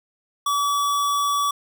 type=tone; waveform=square; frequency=1144 Hz; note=D6; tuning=46 cents flat; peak=-20 dBFS; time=0.46-1.51 s; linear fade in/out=5 ms; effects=none